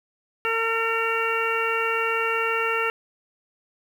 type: harmonic tone with a mistuned harmonic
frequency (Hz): 453.8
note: A#4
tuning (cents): -47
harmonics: 1 / 2 / 3 / 4 / 5 / 6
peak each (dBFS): -27 / -32 / -26 / -31 / -31 / -28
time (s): 0.45-2.9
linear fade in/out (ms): 0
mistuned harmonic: 6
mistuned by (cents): +23
effects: 8-bit